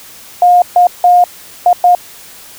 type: tone bursts at uneven times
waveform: sine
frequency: 712 Hz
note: F5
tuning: 33 cents sharp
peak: -3 dBFS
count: 5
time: 0.42-0.62 / 0.76-0.87 / 1.04-1.24 / 1.66-1.73 / 1.84-1.95 s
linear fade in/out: 2 ms
effects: white hiss -35 dBFS RMS until 2.58 s